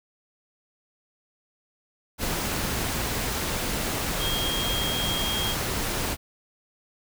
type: tone in noise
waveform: sine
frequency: 3241 Hz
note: G#7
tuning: 43 cents flat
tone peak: -28 dBFS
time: 4.18-5.56 s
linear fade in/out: 50 ms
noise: pink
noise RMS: -28 dBFS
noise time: 2.18-6.17 s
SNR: -3 dB
effects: none